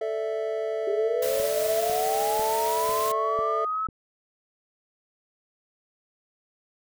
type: chord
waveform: triangle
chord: A suspended fourth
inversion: none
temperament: equal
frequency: 440 / 587.3 / 659.3 Hz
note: A4 / D5 / E5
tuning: 0 / 0 / 0 cents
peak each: -27 / -33 / -28 dBFS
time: 0.01-3.65 s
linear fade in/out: 5 ms
type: linear sweep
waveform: sine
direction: up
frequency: 392 to 1306 Hz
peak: -25 dBFS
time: 0.87-3.87 s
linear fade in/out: 5 ms
type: noise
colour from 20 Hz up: white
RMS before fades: -34 dBFS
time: 1.22-3.12 s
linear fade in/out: 5 ms
type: click train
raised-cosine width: 3 ms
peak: -28 dBFS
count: 6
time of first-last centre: 1.4-3.888 s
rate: 2.01 Hz
effects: none